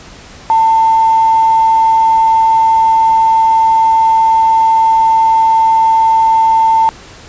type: tone with quantisation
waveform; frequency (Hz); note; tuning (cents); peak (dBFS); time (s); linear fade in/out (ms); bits
sine; 894; A5; +27; -6; 0.5-6.89; 0; 4
effects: pink hiss -35 dBFS RMS until 7.28 s + resampled to 16000 Hz